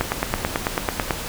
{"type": "click train", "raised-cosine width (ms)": 0.5, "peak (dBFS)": -4, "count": 11, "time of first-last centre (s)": [0.01, 1.108], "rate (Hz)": 9.11, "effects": ["pink hiss -30 dBFS RMS until 1.28 s"]}